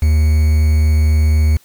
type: tone with quantisation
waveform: triangle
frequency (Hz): 77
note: D#2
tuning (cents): -17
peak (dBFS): -7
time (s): 0.02-1.57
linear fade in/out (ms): 5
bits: 5
effects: white hiss -51 dBFS RMS until 1.64 s